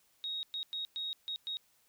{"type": "tone bursts at uneven times", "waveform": "sine", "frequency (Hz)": 3766, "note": "A#7", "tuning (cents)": 17, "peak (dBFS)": -35, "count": 6, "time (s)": [[0.24, 0.43], [0.54, 0.63], [0.73, 0.85], [0.96, 1.13], [1.28, 1.36], [1.47, 1.57]], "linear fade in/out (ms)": 0, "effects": ["white hiss -70 dBFS RMS until 1.88 s"]}